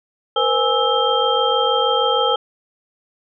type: tone cluster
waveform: sine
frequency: 469.6 / 516 / 832 / 1310 / 3177 Hz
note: A#4 / C5 / G#5 / E6 / G7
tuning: +13 / -24 / +3 / -11 / +23 cents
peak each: -21 dBFS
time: 0.36-2.36 s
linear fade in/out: 5 ms
effects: none